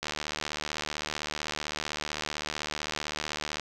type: click train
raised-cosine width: 0.2 ms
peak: -14 dBFS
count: 271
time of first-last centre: 0.03-3.597 s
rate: 75.7 Hz
effects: none